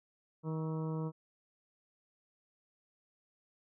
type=harmonic tone with a mistuned harmonic; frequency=158.5 Hz; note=D#3; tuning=32 cents sharp; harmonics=1 / 2 / 3 / 4 / 5 / 6 / 7 / 8; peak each=-35 / -43 / -43 / -53 / -59 / -50 / -53 / -57 dBFS; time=0.43-1.12 s; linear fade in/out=50 ms; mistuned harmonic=8; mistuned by=+45 cents; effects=none

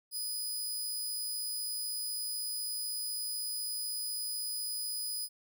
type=tone; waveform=15% pulse; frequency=4978 Hz; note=D#8; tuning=in tune; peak=-28 dBFS; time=0.11-5.29 s; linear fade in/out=50 ms; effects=none

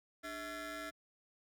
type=ring-modulated tone; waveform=20% pulse; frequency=351.9 Hz; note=F4; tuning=13 cents sharp; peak=-34 dBFS; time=0.23-0.91 s; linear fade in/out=20 ms; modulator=1000 Hz; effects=high-pass 100 Hz 12 dB/octave

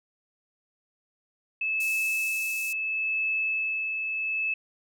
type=tone with tremolo; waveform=sine; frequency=2609 Hz; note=E7; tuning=18 cents flat; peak=-24 dBFS; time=1.61-4.54 s; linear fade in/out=5 ms; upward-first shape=sine; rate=0.73 Hz; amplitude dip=35%
type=band-pass noise; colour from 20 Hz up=pink; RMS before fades=-39 dBFS; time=1.8-2.73 s; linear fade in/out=5 ms; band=6000 to 16000 Hz; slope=24 dB/octave
effects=none

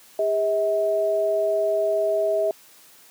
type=tone pair together; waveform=sine; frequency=404.8 / 642 Hz; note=G#4 / E5; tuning=-44 / -46 cents; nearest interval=minor sixth; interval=798 cents; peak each=-25 / -20 dBFS; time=0.19-2.51 s; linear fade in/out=2 ms; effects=white hiss -51 dBFS RMS until 3.1 s + high-pass 150 Hz 12 dB/octave

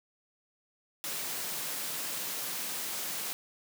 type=high-pass noise; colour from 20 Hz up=white; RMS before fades=-36 dBFS; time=1.04-3.33 s; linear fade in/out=0 ms; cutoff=130 Hz; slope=96 dB/octave; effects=none

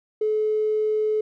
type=tone with tanh clipping; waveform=triangle; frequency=429.7 Hz; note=A4; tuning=41 cents flat; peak=-19 dBFS; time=0.21-1.21 s; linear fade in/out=5 ms; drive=2 dB; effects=none

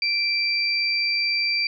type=tone pair together; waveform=sine; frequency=2349 / 4698 Hz; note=D7 / D8; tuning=0 / 0 cents; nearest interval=octave; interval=1200 cents; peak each=-23 dBFS; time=0.02-1.67 s; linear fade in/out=2 ms; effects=none

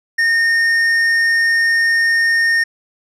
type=tone with tanh clipping; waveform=sine; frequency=1835 Hz; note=A#6; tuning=28 cents flat; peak=-13 dBFS; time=0.18-2.64 s; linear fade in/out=10 ms; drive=8 dB; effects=none

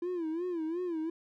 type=tone with vibrato; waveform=triangle; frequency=338.1 Hz; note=E4; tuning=44 cents sharp; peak=-29 dBFS; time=0.02-1.1 s; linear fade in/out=5 ms; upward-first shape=sine; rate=2.8 Hz; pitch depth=130 cents each way; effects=tanh soft clip ceiling -25 dBFS

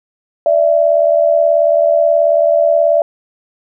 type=tone pair together; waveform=sine; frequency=587.3 / 665.8 Hz; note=D5 / E5; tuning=0 / +17 cents; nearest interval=major second; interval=217 cents; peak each=-11 dBFS; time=0.46-3.02 s; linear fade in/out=2 ms; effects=none

